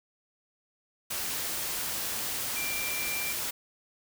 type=tone in noise; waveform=sine; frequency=2364 Hz; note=D7; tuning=11 cents sharp; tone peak=-34 dBFS; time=2.56-3.33 s; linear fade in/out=10 ms; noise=white; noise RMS=-33 dBFS; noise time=1.1-3.51 s; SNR=-4 dB; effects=none